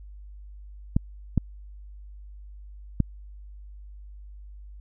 clicks, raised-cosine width 5 ms, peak -8 dBFS, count 3, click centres 0.965 / 1.377 / 3.003 s, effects added 50 Hz sine -41 dBFS peak until 4.8 s

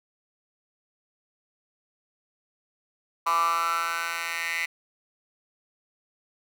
10% pulse tone with high-pass filter sweep, 167.4 Hz, E3, 27 cents sharp, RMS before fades -27 dBFS, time 3.26-4.66 s, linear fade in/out 10 ms, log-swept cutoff 1100 to 2000 Hz, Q 9, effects none

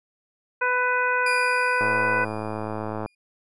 harmonic tone, 497.8 Hz, B4, 14 cents sharp, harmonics 1 / 2 / 3 / 4 / 5, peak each -28 / -25 / -23 / -33 / -30 dBFS, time 0.61-2.25 s, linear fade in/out 10 ms
35% pulse tone with exponential decay, 2429 Hz, D#7, 42 cents flat, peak -22 dBFS, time 1.26-3.15 s, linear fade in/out 5 ms, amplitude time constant 410 ms
click train, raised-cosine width 1 ms, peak -16 dBFS, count 136, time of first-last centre 1.81-3.06 s, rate 108 Hz
effects resampled to 22050 Hz

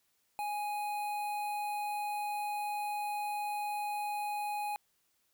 square tone with notch filter, 830.6 Hz, G#5, in tune, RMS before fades -36 dBFS, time 0.39-4.76 s, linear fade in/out 0 ms, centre 5600 Hz, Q 0.9, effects white hiss -75 dBFS RMS until 5.33 s

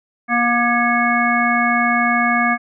harmonic tone with a mistuned harmonic, 238.4 Hz, A#3, 39 cents sharp, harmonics 1 / 3 / 5 / 7 / 9, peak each -20 / -20 / -20 / -20 / -20 dBFS, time 0.28-2.58 s, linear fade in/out 50 ms, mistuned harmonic 9, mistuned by +38 cents, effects none

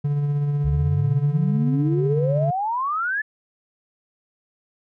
triangle tone with tremolo, 144.6 Hz, D3, 27 cents flat, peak -16 dBFS, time 0.04-2.51 s, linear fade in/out 10 ms, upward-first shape sine, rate 16 Hz, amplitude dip 30%
sine exponential sweep, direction up, 65.1 to 1762 Hz, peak -21 dBFS, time 0.64-3.22 s, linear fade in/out 10 ms
effects none

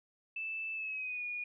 sine tone with pitch glide, 2637 to 2446 Hz, E7 to D#7, 0 to -30 cents, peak -36 dBFS, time 0.36-1.44 s, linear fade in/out 5 ms, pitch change -130 cents, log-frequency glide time 0.74-1.24 s, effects none

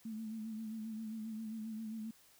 sine tone with vibrato, 220 Hz, A3, in tune, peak -40 dBFS, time 0.05-2.11 s, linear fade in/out 5 ms, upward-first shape sine, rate 7.5 Hz, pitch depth 44 cents each way, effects white hiss -65 dBFS RMS until 2.39 s

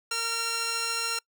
10% pulse tone pair together, 461.8 / 1371.5 Hz, A#4 / F6, -16 / -32 cents, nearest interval octave + perfect fifth, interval 1884 cents, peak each -28 / -20 dBFS, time 0.11-1.19 s, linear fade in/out 5 ms, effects noise-tail reverb RT60 0.1 s tail -25 dB re dry

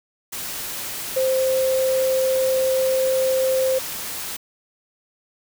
sine tone in noise, 523.3 Hz, C5, in tune, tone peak -17 dBFS, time 1.16-3.79 s, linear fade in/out 10 ms, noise white, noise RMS -30 dBFS, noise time 0.32-4.37 s, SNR +10 dB, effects none

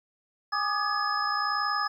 sine tone cluster, 820 / 1176 / 1237 / 1691 / 5120 Hz, G#5 / D6 / D#6 / G#6 / D#8, -22 / +2 / -10 / +31 / +49 cents, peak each -34 / -32 / -29 / -32 / -34 dBFS, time 0.52-1.88 s, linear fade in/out 10 ms, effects 10-bit

